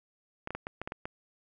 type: clicks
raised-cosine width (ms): 0.5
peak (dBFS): -21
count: 8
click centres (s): 0.474 / 0.506 / 0.55 / 0.669 / 0.816 / 0.875 / 0.921 / 1.055
effects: none